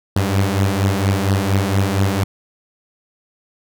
sawtooth beating tone pair, 96.3 / 100.6 Hz, G2 / G2, -30 / +45 cents, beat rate 4.3 Hz, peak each -13 / -15 dBFS, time 0.16-2.24 s, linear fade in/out 5 ms, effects none

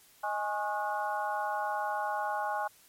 harmonic tone with a mistuned harmonic, 207.7 Hz, G#3, in tune, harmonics 3 / 4 / 5 / 6 / 7, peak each -38 / -32 / -37 / -45 / -38 dBFS, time 0.23-2.68 s, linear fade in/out 10 ms, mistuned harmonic 5, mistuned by +81 cents, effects white hiss -60 dBFS RMS until 2.88 s + MP3 64 kbps

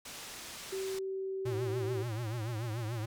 white low-pass noise, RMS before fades -46 dBFS, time 0.05-0.99 s, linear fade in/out 5 ms, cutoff 7700 Hz, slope 12 dB/octave
sine tone, 383.7 Hz, G4, 37 cents flat, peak -34 dBFS, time 0.72-2.03 s, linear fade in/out 10 ms
square tone with vibrato, 113.9 Hz, A#2, 40 cents flat, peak -35 dBFS, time 1.45-3.06 s, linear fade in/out 10 ms, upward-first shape triangle, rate 6.9 Hz, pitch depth 160 cents each way
effects none

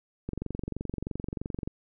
click train, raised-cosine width 3 ms, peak -20 dBFS, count 33, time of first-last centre 0.29-1.675 s, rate 23.1 Hz, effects none

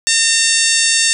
harmonic tone with a mistuned harmonic, 909 Hz, A#5, 44 cents flat, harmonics 2 / 3 / 4 / 5 / 6 / 7 / 8 / 9 / 10, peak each -20 / -20 / -20 / -20 / -20 / -20 / -20 / -20 / -20 dBFS, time 0.07-1.13 s, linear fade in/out 0 ms, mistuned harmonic 9, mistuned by -32 cents, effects none

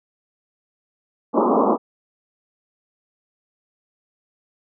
pink band-pass noise, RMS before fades -17 dBFS, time 1.33-1.78 s, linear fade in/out 50 ms, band 200 to 1200 Hz, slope 96 dB/octave, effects none

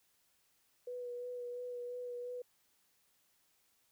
sine tone with vibrato, 490 Hz, B4, 14 cents flat, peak -40 dBFS, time 0.87-2.42 s, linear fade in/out 5 ms, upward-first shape sine, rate 2.9 Hz, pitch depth 18 cents each way, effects white hiss -74 dBFS RMS until 3.91 s

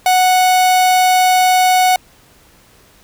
45% pulse tone, 738 Hz, F#5, 5 cents flat, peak -9 dBFS, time 0.06-1.96 s, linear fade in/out 2 ms, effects pink hiss -48 dBFS RMS until 3.03 s

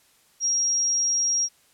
sine tone, 5630 Hz, F8, 13 cents sharp, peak -20 dBFS, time 0.4-1.49 s, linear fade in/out 50 ms, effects white hiss -60 dBFS RMS until 1.73 s + low-pass 12000 Hz 12 dB/octave

